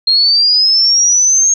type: linear sweep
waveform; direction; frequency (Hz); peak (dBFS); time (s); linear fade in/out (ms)
sine; up; 4187 to 6520; -7; 0.07-1.54; 5
effects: none